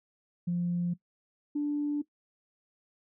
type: tone pair in turn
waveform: sine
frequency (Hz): 174.61 / 292.8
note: F3 / D4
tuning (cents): 0 / -5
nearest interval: major sixth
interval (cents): 895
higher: second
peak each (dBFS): -26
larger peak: neither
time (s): 0.47-0.94 / 1.55-2.02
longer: neither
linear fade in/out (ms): 10
effects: noise-tail reverb RT60 0.1 s tail -18 dB re dry + tanh soft clip ceiling -22 dBFS